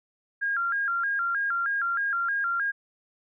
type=tone with vibrato; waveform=sine; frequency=1499 Hz; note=F#6; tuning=22 cents sharp; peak=-24 dBFS; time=0.41-2.72 s; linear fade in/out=20 ms; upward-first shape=square; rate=3.2 Hz; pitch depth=140 cents each way; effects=none